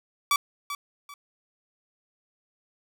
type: tone with echo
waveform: sawtooth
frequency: 1149 Hz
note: D6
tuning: 38 cents flat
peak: -16 dBFS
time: 0.31-0.36 s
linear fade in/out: 2 ms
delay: 390 ms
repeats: 2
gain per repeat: -11 dB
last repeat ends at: 1.14 s
effects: none